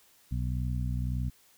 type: harmonic tone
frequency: 61.74 Hz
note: B1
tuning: in tune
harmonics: 1 / 2 / 3 / 4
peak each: -31 / -32 / -39 / -42 dBFS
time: 0.31-1.3 s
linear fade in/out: 10 ms
effects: white hiss -62 dBFS RMS until 1.57 s